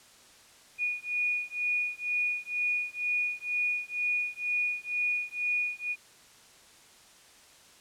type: beating tone pair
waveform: sine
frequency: 2454 / 2456.1 Hz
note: D#7 / D#7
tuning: -25 / -23 cents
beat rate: 2.1 Hz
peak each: -31 dBFS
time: 0.78-5.96 s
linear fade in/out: 50 ms
effects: white hiss -56 dBFS RMS until 7.8 s + low-pass 9000 Hz 12 dB/octave